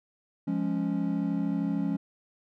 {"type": "chord", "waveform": "triangle", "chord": "Db major", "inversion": "first", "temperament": "equal", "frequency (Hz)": [174.61, 207.7, 277.2], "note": ["F3", "Ab3", "Db4"], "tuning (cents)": [0, 0, 0], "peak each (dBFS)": [-29, -29, -28], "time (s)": [0.47, 1.97], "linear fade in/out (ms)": 10, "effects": []}